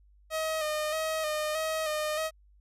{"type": "tone with vibrato", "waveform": "sawtooth", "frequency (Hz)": 622.3, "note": "D#5", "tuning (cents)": 0, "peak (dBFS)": -25, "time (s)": [0.3, 2.31], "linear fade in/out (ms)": 50, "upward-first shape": "square", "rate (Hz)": 1.6, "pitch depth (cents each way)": 33, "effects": ["added 50 Hz sine -57 dBFS peak until 2.6 s", "resampled to 32000 Hz"]}